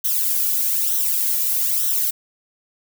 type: noise with flanger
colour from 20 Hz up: violet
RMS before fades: -20 dBFS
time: 0.04-2.11 s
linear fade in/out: 10 ms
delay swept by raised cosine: 0.41 to 1.91 ms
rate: 1.1 Hz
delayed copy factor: -0.8
effects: none